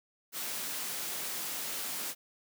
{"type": "high-pass noise", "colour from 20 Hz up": "white", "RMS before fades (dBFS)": -37, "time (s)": [0.32, 2.15], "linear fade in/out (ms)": 50, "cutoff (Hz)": 160, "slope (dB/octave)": 12, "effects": []}